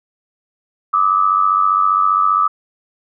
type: tone pair together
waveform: sine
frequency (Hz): 1180 / 1275.1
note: D6 / D#6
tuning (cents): +8 / +42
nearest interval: minor second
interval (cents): 134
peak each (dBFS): -14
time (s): 0.93-2.48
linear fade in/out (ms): 10
effects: none